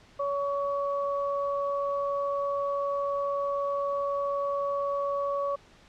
sine tone pair together, 563.7 / 1126 Hz, C#5 / C#6, +29 / +27 cents, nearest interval octave, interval 1198 cents, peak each -28 / -31 dBFS, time 0.19-5.56 s, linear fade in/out 10 ms, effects pink hiss -56 dBFS RMS until 5.88 s + low-pass 5000 Hz 12 dB/octave

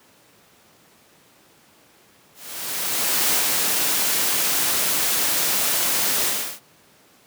white noise with ADSR envelope, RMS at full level -19 dBFS, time 2.34-6.6 s, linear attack 1000 ms, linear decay 84 ms, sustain -2 dB, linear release 350 ms, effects pink hiss -54 dBFS RMS until 7.26 s + high-pass 150 Hz 12 dB/octave

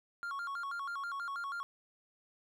triangle tone with vibrato, 1244.5 Hz, D#6, in tune, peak -35 dBFS, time 0.23-1.63 s, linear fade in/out 0 ms, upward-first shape square, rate 6.2 Hz, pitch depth 200 cents each way, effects none

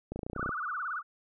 clicks, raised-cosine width 2 ms, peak -23 dBFS, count 12, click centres 0.12 / 0.16 / 0.192 / 0.232 / 0.265 / 0.299 / 0.332 / 0.363 / 0.395 / 0.429 / 0.461 / 0.492 s
sine tone with vibrato, 1318.5 Hz, E6, in tune, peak -32 dBFS, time 0.35-1.03 s, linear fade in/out 50 ms, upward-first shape sine, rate 18 Hz, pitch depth 230 cents each way
effects none

